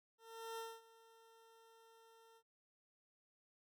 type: tone with ADSR envelope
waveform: 20% pulse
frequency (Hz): 453.6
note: A#4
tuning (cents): -47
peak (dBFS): -39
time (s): 0.18-2.43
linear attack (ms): 400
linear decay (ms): 230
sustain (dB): -20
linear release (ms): 65
effects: none